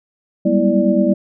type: tone cluster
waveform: sine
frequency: 194.3 / 203.4 / 242.2 / 327.7 / 588 Hz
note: G3 / G#3 / B3 / E4 / D5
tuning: -15 / -36 / -34 / -10 / +2 cents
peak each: -18 dBFS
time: 0.45-1.14 s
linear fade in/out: 10 ms
effects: none